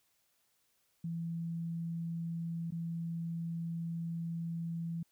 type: tone with dropouts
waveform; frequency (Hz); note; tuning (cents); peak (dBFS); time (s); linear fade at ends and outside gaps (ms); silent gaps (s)
sine; 167; E3; +23; -35; 1.04-5.03; 5; 2.707-2.721
effects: white hiss -75 dBFS RMS until 5.11 s